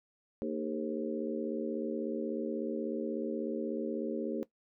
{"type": "harmonic tone with a mistuned harmonic", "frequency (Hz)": 76.4, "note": "D#2", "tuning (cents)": -31, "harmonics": [3, 4, 5, 6, 7], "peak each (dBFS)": [-37, -38, -39, -40, -40], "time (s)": [0.42, 4.43], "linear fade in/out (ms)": 0, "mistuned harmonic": 5, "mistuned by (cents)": 57, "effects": ["noise-tail reverb RT60 0.1 s tail -17 dB re dry"]}